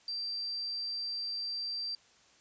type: tone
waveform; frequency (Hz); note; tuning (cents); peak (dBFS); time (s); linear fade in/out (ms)
sine; 4699; D8; 0; -34; 0.08-1.95; 2
effects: white hiss -63 dBFS RMS until 2.4 s + resampled to 16000 Hz